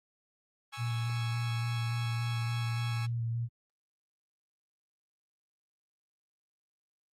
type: chord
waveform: 15% pulse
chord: C# minor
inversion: second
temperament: equal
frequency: 830.6 / 1108.7 / 1318.5 Hz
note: G#5 / C#6 / E6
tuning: 0 / 0 / 0 cents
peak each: -38 dBFS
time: 0.72-3.07 s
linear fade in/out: 20 ms
type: tone with vibrato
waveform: sine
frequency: 116.54 Hz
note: A#2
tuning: in tune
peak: -30 dBFS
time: 0.77-3.49 s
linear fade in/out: 50 ms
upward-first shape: square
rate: 3.5 Hz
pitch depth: 17 cents each way
effects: low-pass 9000 Hz 12 dB/octave + Opus 32 kbps